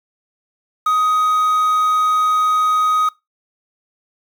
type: tone with quantisation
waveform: triangle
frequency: 1253 Hz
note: D#6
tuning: 12 cents sharp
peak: -11 dBFS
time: 0.86-3.09 s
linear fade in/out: 5 ms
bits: 6
effects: noise-tail reverb RT60 0.2 s tail -21 dB re dry